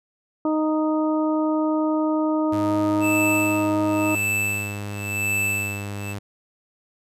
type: harmonic tone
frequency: 310.4 Hz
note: D#4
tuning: 4 cents flat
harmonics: 1 / 2 / 3 / 4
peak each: -20 / -26 / -30 / -32 dBFS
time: 0.45-4.15 s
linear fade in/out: 2 ms
type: tone with pitch glide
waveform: sawtooth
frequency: 103.83 to 101.4 Hz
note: G#2 to G#2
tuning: 0 to -41 cents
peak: -25 dBFS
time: 2.52-6.19 s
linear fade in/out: 10 ms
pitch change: -41 cents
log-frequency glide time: 3.5-5.71 s
type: tone with tremolo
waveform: square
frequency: 2637 Hz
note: E7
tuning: in tune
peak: -21 dBFS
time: 3-6.15 s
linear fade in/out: 50 ms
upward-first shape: sine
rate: 0.94 Hz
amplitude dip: 95%
effects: resampled to 32000 Hz